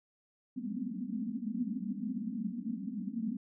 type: band-pass noise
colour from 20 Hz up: white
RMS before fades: -37 dBFS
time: 0.56-3.37 s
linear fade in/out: 10 ms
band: 190 to 260 Hz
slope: 96 dB/octave
effects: none